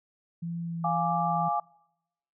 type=tone with vibrato; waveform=sine; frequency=168.1 Hz; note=E3; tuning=34 cents sharp; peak=-31 dBFS; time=0.42-1.49 s; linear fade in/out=10 ms; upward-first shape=sine; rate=1.7 Hz; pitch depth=14 cents each way
type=chord; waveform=sine; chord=D diminished; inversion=first; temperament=equal; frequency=698.5 / 830.6 / 1174.7 Hz; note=F5 / Ab5 / D6; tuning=0 / 0 / 0 cents; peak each=-30 / -28 / -30 dBFS; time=0.84-1.6 s; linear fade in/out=5 ms
effects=noise-tail reverb RT60 0.9 s tail -26 dB re dry